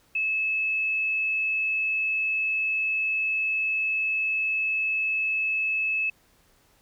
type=tone; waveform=sine; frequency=2600 Hz; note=E7; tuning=24 cents flat; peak=-23 dBFS; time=0.15-6.1 s; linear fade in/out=5 ms; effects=pink hiss -62 dBFS RMS until 6.81 s